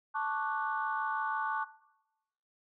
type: chord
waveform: sine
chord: D major seventh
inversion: second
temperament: equal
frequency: 880 / 1108.7 / 1174.7 / 1480 Hz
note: A5 / C#6 / D6 / F#6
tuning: 0 / 0 / 0 / 0 cents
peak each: -34 / -36 / -38 / -37 dBFS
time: 0.14-1.65 s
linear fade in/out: 20 ms
effects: noise-tail reverb RT60 0.9 s tail -18 dB re dry + tanh soft clip ceiling -20 dBFS